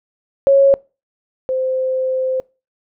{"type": "tone pair in turn", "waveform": "sine", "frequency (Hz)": [550, 519.3], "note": ["C#5", "C5"], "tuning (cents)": [-14, -13], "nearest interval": "minor second", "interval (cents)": 99, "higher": "first", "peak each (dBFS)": [-7, -16], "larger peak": "first", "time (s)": [[0.47, 0.74], [1.49, 2.4]], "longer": "second", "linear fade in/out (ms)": 0, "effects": ["noise-tail reverb RT60 0.3 s tail -24 dB re dry"]}